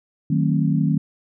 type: chord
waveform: sine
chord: D# diminished seventh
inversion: none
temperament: just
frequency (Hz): 155.56 / 186.68 / 224 / 268.8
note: D#3 / F#3 / A3 / C4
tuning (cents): 0 / +16 / +31 / +47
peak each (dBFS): -19 / -23 / -24 / -24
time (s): 0.3-0.98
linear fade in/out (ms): 5
effects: none